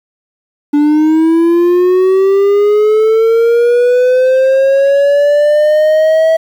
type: linear sweep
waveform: triangle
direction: up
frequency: 290 to 650 Hz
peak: -4 dBFS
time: 0.73-6.37 s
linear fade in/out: 10 ms
effects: 7-bit